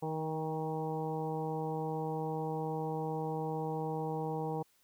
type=harmonic tone with a mistuned harmonic; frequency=157.5 Hz; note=D#3; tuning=21 cents sharp; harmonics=1 / 2 / 3 / 4 / 5 / 6 / 7; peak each=-38 / -42 / -38 / -50 / -40 / -45 / -55 dBFS; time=0.02-4.63 s; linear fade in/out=10 ms; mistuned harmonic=5; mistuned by=+15 cents; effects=white hiss -70 dBFS RMS until 4.83 s